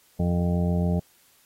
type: harmonic tone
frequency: 87.31 Hz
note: F2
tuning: in tune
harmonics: 1 / 2 / 3 / 4 / 5 / 7 / 8 / 9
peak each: -25 / -23 / -38 / -38 / -34 / -34 / -45 / -40 dBFS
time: 0.19-1 s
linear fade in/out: 10 ms
effects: white hiss -60 dBFS RMS until 1.45 s + AAC 48 kbps